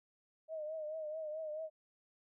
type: tone with vibrato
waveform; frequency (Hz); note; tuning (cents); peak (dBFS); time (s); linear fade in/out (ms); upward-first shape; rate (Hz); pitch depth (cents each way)
sine; 622.3; D#5; 0; -39; 0.48-1.7; 50; triangle; 4.6; 70
effects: none